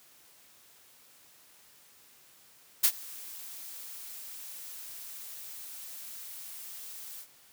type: noise with ADSR envelope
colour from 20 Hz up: blue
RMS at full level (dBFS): -20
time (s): 2.83-7.27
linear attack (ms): 17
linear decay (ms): 62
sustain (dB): -24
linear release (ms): 71
effects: white hiss -59 dBFS RMS until 7.52 s + high-pass 80 Hz 12 dB/octave